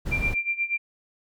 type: noise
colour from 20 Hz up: brown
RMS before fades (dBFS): -28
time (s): 0.05-0.35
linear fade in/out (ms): 20
type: tone with tremolo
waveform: sine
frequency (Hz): 2370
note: D7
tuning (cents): +15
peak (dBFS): -21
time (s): 0.11-0.78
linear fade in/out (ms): 20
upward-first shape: sine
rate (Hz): 8.3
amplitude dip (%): 85
effects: none